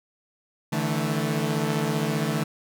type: chord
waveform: sawtooth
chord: D suspended second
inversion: none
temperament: equal with one note detuned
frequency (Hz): 146.83 / 162.08 / 220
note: D3 / E3 / A3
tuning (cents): 0 / -29 / 0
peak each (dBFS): -24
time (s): 0.72-2.44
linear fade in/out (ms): 10
effects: none